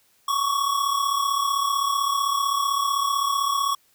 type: tone pair together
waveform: square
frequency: 1106.3 / 1142 Hz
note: C#6 / D6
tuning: -4 / -49 cents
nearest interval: minor second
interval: 55 cents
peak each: -23 / -27 dBFS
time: 0.28-3.75 s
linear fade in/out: 5 ms
effects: white hiss -62 dBFS RMS until 3.94 s